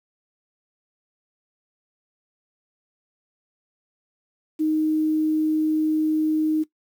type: tone with quantisation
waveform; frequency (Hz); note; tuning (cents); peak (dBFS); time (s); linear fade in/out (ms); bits
sine; 311.1; D#4; 0; -18; 4.59-6.64; 20; 8
effects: noise-tail reverb RT60 0.1 s tail -17 dB re dry

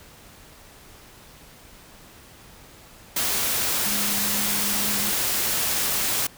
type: tone in noise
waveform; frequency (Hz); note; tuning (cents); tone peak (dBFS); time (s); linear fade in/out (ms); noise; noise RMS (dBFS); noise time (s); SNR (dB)
sine; 204.8; G#3; -24; -33; 3.86-5.11; 5; white; -24; 3.16-6.27; -12
effects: pink hiss -48 dBFS RMS until 6.37 s

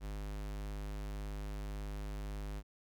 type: tone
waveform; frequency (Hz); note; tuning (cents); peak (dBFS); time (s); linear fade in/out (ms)
square; 50.9; G#1; -34; -40; 0-2.63; 50
effects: none

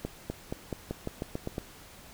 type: accelerating click train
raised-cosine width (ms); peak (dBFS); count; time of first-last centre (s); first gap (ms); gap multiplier
2; -19; 10; 0.05-1.581; 250; 0.9
effects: pink hiss -51 dBFS RMS until 2.13 s

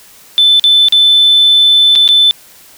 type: tone with dropouts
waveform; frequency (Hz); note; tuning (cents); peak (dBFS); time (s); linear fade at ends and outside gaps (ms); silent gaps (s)
sine; 3520; A7; 0; -3; 0.38-2.31; 0; 0.596-0.64 / 0.885-0.924 / 1.953-1.958 / 2.078-2.089
effects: tanh soft clip ceiling 0 dBFS + white hiss -40 dBFS RMS until 2.77 s

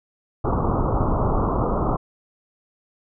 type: low-pass noise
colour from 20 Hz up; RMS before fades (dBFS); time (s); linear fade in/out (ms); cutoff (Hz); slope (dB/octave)
pink; -21; 0.44-1.97; 10; 1300; 96
effects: none

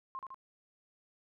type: tone with echo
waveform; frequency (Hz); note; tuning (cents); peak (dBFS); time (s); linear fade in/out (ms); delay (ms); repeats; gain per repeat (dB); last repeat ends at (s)
sine; 1062; C6; +25; -38; 0.15-0.19; 0; 77; 2; -3; 0.344
effects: none

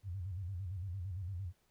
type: tone with vibrato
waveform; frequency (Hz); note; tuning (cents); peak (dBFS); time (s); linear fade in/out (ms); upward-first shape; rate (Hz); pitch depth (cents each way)
sine; 92.5; F#2; 0; -38; 0.03-1.53; 50; square; 8.8; 120
effects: pink hiss -75 dBFS RMS until 1.7 s

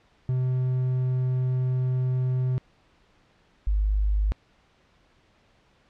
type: tone pair in turn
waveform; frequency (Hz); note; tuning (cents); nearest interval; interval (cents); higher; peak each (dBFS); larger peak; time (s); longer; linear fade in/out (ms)
triangle / sine; 127.9 / 51.18; C3 / G#1; -39 / -25; octave + major third; 1586; first; -20; neither; 0.29-2.58 / 3.67-4.32; first; 0
effects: pink hiss -62 dBFS RMS until 5.89 s + low-pass 4000 Hz 12 dB/octave

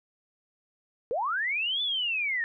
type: linear two-way sweep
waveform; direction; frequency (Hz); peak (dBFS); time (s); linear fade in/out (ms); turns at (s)
sine; up then down; 432.8 to 3521 to 1782; -26; 1.11-2.44; 0; 1.82
effects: none

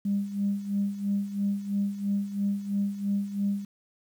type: tone with tremolo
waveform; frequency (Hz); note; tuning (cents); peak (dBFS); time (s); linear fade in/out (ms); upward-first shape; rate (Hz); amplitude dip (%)
sine; 200.7; G3; +41; -22; 0.05-3.65; 5; sine; 3; 75
effects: tanh soft clip ceiling -18 dBFS + 9-bit

